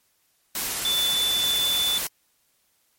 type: tone in noise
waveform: sine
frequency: 3500 Hz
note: A7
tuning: 10 cents flat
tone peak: -21 dBFS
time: 0.85-1.98 s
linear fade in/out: 2 ms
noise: white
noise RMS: -28 dBFS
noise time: 0.55-2.07 s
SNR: +4 dB
effects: white hiss -67 dBFS RMS until 2.98 s + MP3 64 kbps